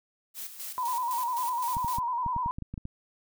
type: noise with tremolo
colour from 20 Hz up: blue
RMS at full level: -38 dBFS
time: 0.34-2 s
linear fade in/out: 50 ms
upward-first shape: square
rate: 3.9 Hz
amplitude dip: 60%
type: tone with vibrato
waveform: sine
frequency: 974 Hz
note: B5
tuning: 24 cents flat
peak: -27 dBFS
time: 0.78-2.51 s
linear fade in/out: 0 ms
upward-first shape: square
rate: 10 Hz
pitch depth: 59 cents each way
type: clicks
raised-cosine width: 5 ms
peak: -24 dBFS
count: 11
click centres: 1.768 / 1.846 / 1.985 / 2.263 / 2.364 / 2.461 / 2.585 / 2.623 / 2.74 / 2.778 / 2.854 s
effects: none